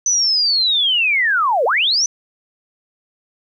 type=linear two-way sweep; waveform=sine; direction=down then up; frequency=6100 to 440 to 6100 Hz; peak=-13 dBFS; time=0.06-2.06 s; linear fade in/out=2 ms; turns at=1.65 s; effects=9-bit